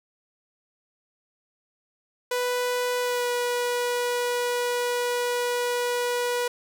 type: tone with pitch glide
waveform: sawtooth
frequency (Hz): 493.9 to 487.1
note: B4 to B4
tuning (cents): 0 to -24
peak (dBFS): -20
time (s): 2.31-6.48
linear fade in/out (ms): 5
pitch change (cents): -24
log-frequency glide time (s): 3-3.28
effects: none